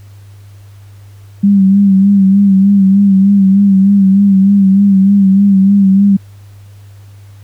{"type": "tone with vibrato", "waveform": "sine", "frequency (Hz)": 196.3, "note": "G3", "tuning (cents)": 3, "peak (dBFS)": -4, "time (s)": [1.43, 6.17], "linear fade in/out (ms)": 10, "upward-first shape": "sine", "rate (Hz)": 3.3, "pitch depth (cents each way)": 49, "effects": ["added 100 Hz sine -33 dBFS peak until 7.43 s", "pink hiss -49 dBFS RMS until 7.43 s"]}